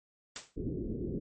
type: noise with exponential decay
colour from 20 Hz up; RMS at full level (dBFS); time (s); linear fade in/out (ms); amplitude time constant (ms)
white; -37; 0.36-0.56; 0; 42
type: low-pass noise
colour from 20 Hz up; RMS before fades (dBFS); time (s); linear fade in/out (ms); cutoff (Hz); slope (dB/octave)
white; -36; 0.56-1.2; 20; 420; 48
effects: MP3 32 kbps